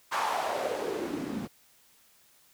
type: noise with band-pass filter sweep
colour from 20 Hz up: white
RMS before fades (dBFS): -32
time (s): 0.11-1.48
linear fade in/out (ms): 20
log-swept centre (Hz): 1100 to 200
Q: 3.4
effects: white hiss -62 dBFS RMS until 2.53 s